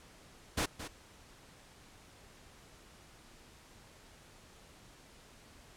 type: noise with echo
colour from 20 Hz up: pink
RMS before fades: -32 dBFS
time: 0.57-0.66 s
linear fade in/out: 10 ms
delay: 220 ms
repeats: 1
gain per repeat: -11 dB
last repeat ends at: 0.88 s
effects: pink hiss -58 dBFS RMS until 5.76 s + low-pass 10000 Hz 12 dB/octave